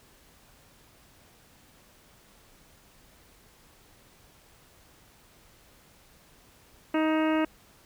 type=harmonic tone with a mistuned harmonic; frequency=313.7 Hz; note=D#4; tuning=14 cents sharp; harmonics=1 / 2 / 3 / 4 / 5 / 6 / 7 / 8 / 9; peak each=-24 / -30 / -34 / -36 / -38 / -40 / -41 / -42 / -43 dBFS; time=6.94-7.45 s; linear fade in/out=5 ms; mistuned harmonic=8; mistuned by=+29 cents; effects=pink hiss -58 dBFS RMS until 7.85 s